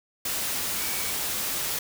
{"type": "tone in noise", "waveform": "sine", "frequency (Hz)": 2271, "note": "C#7", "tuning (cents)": 41, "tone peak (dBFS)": -39, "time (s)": [0.78, 1.12], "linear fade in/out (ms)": 5, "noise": "white", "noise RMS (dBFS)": -29, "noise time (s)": [0.25, 1.79], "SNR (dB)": -13, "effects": []}